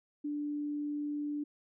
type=tone; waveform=sine; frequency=293.7 Hz; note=D4; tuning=in tune; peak=-33 dBFS; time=0.24-1.44 s; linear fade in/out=10 ms; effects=none